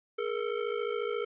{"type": "ring-modulated tone", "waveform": "square", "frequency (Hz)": 445.3, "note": "A4", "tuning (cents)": 21, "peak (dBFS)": -28, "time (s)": [0.18, 1.25], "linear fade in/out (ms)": 10, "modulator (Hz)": 27.1, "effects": ["resampled to 8000 Hz", "11-bit"]}